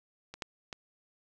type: clicks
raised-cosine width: 0.2 ms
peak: -26 / -18 / -22 dBFS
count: 3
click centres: 0.34 / 0.422 / 0.728 s
effects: none